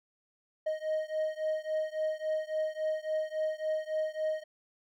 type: beating tone pair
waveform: triangle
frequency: 622.3 / 625.9 Hz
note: D#5 / D#5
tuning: 0 / +10 cents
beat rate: 3.6 Hz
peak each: -31 / -32 dBFS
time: 0.66-4.44 s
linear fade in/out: 10 ms
effects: none